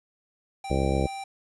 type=tone; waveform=square; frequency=784 Hz; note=G5; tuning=in tune; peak=-34 dBFS; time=0.64-1.24 s; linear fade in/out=5 ms
type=harmonic tone; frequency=67.5 Hz; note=C#2; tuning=45 cents flat; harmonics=1 / 2 / 3 / 4 / 5 / 6 / 7 / 8 / 9; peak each=-27 / -29 / -31 / -35 / -31 / -34 / -32 / -32 / -34 dBFS; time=0.7-1.07 s; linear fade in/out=5 ms
effects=resampled to 24000 Hz + 9-bit